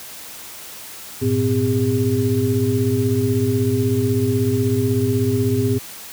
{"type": "tone cluster", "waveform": "sine", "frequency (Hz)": [102.5, 118.7, 256.5, 403.2], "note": ["G#2", "A#2", "C4", "G4"], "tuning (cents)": [-22, 32, -34, 49], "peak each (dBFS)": -21, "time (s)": [1.21, 5.79], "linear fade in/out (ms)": 20, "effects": ["white hiss -36 dBFS RMS until 6.12 s", "high-pass 60 Hz 12 dB/octave"]}